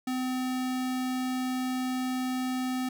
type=tone; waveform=square; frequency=255.7 Hz; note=C4; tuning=40 cents flat; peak=-29 dBFS; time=0.07-2.89 s; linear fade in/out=5 ms; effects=none